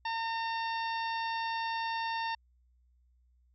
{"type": "harmonic tone", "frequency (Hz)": 910, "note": "A#5", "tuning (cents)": -42, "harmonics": [1, 2, 3, 4, 5, 6], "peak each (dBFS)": [-33, -39, -43, -45, -47, -49], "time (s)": [0.05, 2.35], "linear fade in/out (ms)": 5, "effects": ["added 61 Hz sine -64 dBFS peak until 3.54 s"]}